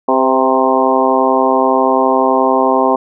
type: harmonic tone with a mistuned harmonic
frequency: 131.7 Hz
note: C3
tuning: 12 cents sharp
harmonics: 2 / 3 / 4 / 5 / 6 / 7 / 8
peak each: -17 / -17 / -17 / -17 / -17 / -17 / -17 dBFS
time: 0.08-2.96 s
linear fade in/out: 5 ms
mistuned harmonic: 4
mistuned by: -30 cents
effects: none